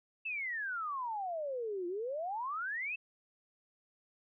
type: exponential two-way sweep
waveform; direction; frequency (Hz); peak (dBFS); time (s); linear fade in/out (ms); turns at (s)
sine; down then up; 2690 to 341.7 to 2690; -35; 0.25-2.96; 10; 1.87
effects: none